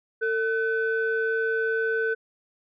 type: tone pair together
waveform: sine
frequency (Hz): 449.4 / 1511.6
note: A4 / F#6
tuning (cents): +37 / +37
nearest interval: octave + major sixth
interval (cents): 2100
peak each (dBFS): -24 / -25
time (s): 0.21-2.15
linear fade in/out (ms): 20
effects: tanh soft clip ceiling -16 dBFS